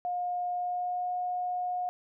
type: tone with pitch glide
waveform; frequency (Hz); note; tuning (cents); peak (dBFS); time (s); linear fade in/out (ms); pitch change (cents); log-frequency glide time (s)
sine; 714 to 721.5; F5 to F#5; +38 to -44; -29; 0.05-1.89; 0; +18; 0.52-1.11
effects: none